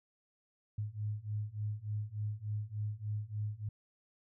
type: beating tone pair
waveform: sine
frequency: 103.83 / 107.23 Hz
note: G#2 / A2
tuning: 0 / -44 cents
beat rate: 3.4 Hz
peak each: -39 / -38 dBFS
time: 0.78-3.69 s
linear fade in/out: 5 ms
effects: none

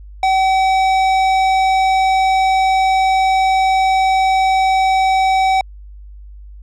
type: tone with tanh clipping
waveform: triangle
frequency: 763 Hz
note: G5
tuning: 47 cents flat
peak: -13 dBFS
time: 0.23-5.61 s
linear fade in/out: 2 ms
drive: 18 dB
effects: added 50 Hz sine -33 dBFS peak until 6.62 s

